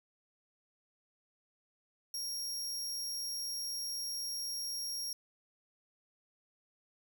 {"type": "tone", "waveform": "sawtooth", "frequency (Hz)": 5588, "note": "F8", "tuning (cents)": 0, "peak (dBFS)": -34, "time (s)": [2.14, 5.13], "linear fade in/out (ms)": 2, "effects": []}